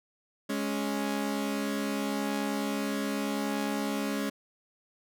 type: tone pair together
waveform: sawtooth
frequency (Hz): 207.7 / 277.2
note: G#3 / C#4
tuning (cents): 0 / 0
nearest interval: perfect fourth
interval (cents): 500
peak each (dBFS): -28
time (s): 0.49-4.3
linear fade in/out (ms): 10
effects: none